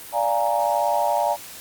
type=chord; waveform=sine; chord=Bb dominant seventh; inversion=first; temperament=equal; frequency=587.3 / 698.5 / 830.6 / 932.3 Hz; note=D5 / F5 / Ab5 / Bb5; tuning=0 / 0 / 0 / 0 cents; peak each=-24 dBFS; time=0.12-1.37 s; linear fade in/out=50 ms; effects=white hiss -39 dBFS RMS until 1.6 s + Opus 32 kbps